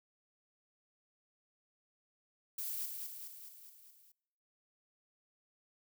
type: noise with echo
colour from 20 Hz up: violet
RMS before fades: -40 dBFS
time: 2.58-2.86 s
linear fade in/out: 5 ms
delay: 210 ms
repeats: 6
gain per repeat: -4 dB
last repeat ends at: 4.12 s
effects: noise-tail reverb RT60 1.0 s tail -26 dB re dry